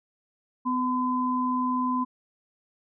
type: tone pair together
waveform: sine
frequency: 252 / 1016 Hz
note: B3 / B5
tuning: +35 / +49 cents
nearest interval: 2 octaves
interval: 2414 cents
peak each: -26 dBFS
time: 0.65-2.05 s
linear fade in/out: 20 ms
effects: none